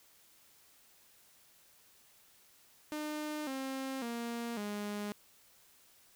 sawtooth tone with pitch steps, 302.6 / 266.5 / 234.7 / 206.7 Hz, D#4 / C4 / A#3 / G#3, -48 / +32 / +12 / -8 cents, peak -33 dBFS, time 2.92-5.12 s, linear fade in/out 0 ms, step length 550 ms, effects white hiss -64 dBFS RMS until 6.15 s

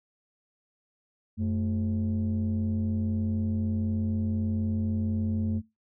sine tone pair together, 92.5 / 219 Hz, F#2 / A3, 0 / -8 cents, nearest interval octave + minor third, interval 1492 cents, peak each -26 dBFS, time 1.37-5.62 s, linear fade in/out 50 ms, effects noise-tail reverb RT60 0.2 s tail -21 dB re dry + tanh soft clip ceiling -22 dBFS

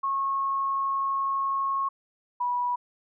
sine tone pair in turn, 1092 / 977.5 Hz, C#6 / B5, -26 / -18 cents, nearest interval major second, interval 192 cents, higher first, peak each -24 dBFS, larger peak neither, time 0.03-1.89 / 2.4-2.76 s, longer first, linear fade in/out 10 ms, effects none

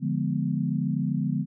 sine chord, D diminished seventh, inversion none, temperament equal, 146.83 / 174.61 / 207.7 / 246.9 Hz, D3 / F3 / Ab3 / Cb4, 0 / 0 / 0 / 0 cents, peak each -28 / -29 / -30 / -30 dBFS, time 0-1.46 s, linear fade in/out 50 ms, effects none

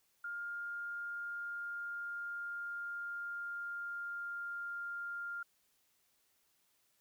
sine tone with pitch glide, 1408 to 1399.9 Hz, F6 to F6, +14 to +4 cents, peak -39 dBFS, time 0.24-5.43 s, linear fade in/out 5 ms, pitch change -10 cents, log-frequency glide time 1.23-4.65 s, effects white hiss -75 dBFS RMS until 7 s

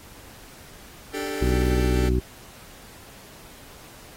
sawtooth chord, D suspended fourth, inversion none, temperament just, 293.7 / 391.6 / 440.5 Hz, D4 / G4 / A4, 0 / -2 / +2 cents, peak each -28 dBFS, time 1.13-2.1 s, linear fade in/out 20 ms
harmonic tone, 62 Hz, B1, 7 cents sharp, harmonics 1 / 2 / 3 / 4 / 5 / 6, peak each -21 / -27 / -31 / -30 / -31 / -27 dBFS, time 1.41-2.2 s, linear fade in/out 10 ms
effects pink hiss -47 dBFS RMS until 4.16 s + AAC 48 kbps

